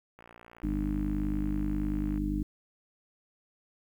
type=click train; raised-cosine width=0.5 ms; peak=-35 dBFS; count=117; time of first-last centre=0.19-2.176 s; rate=58.4 Hz
type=harmonic tone; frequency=50.3 Hz; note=G1; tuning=45 cents sharp; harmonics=1 / 2 / 3 / 4 / 5 / 6; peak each=-32 / -42 / -40 / -35 / -41 / -32 dBFS; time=0.63-2.43 s; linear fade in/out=5 ms
effects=10-bit